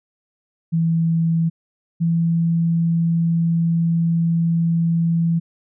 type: tone pair in turn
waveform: sine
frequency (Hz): 164.81 / 166.92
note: E3 / E3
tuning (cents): 0 / +22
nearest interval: unison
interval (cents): 22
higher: second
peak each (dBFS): -15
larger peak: neither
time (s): 0.72-1.5 / 2-5.4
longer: second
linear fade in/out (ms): 20
effects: none